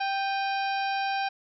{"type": "harmonic tone with a mistuned harmonic", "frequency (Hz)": 784, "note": "G5", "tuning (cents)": 0, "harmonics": [1, 2, 3, 4, 5, 6, 7], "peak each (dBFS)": [-27, -34, -36, -42, -42, -43, -44], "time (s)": [0, 1.29], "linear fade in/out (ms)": 10, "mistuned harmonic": 3, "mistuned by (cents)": 79, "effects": []}